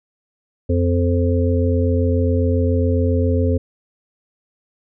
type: harmonic tone with a mistuned harmonic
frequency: 87.31 Hz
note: F2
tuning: in tune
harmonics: 1 / 3 / 5 / 6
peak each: -16 / -21 / -23 / -24 dBFS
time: 0.69-3.58 s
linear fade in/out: 10 ms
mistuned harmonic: 3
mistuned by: -38 cents
effects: none